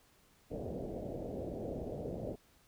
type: low-pass noise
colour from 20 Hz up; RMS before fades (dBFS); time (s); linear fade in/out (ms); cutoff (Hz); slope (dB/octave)
white; -41; 0.5-2.36; 20; 640; 48
effects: pink hiss -67 dBFS RMS until 2.67 s